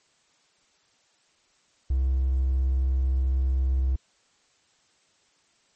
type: tone with hard clipping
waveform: triangle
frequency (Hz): 65.41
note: C2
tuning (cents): 0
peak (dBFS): -21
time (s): 1.9-3.96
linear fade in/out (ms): 5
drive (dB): 4
effects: white hiss -65 dBFS RMS until 5.75 s + MP3 32 kbps